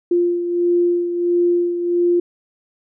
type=beating tone pair; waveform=sine; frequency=348.8 / 350.3 Hz; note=F4 / F4; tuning=-2 / +5 cents; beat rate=1.5 Hz; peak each=-15 / -23 dBFS; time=0.11-2.2 s; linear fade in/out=5 ms; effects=none